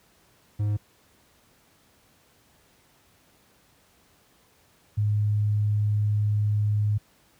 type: tone pair in turn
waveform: triangle / sine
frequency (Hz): 104.2 / 104.71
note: G#2 / G#2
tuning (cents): +6 / +15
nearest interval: unison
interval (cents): 9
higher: second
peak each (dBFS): -20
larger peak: neither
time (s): 0.59-0.77 / 4.97-6.98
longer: second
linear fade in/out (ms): 10
effects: pink hiss -61 dBFS RMS until 7.39 s + high-pass 60 Hz 12 dB/octave